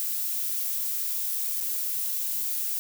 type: noise with dropouts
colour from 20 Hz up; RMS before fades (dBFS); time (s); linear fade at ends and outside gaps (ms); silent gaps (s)
violet; -29; 0-2.79; 0; 1.604-1.609
effects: none